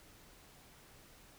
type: silence
effects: pink hiss -60 dBFS RMS until 1.38 s